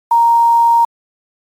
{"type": "tone with quantisation", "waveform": "sine", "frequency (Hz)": 932.3, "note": "A#5", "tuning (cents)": 0, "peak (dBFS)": -7, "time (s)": [0.11, 0.85], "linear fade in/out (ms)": 5, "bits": 6, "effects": ["AAC 48 kbps"]}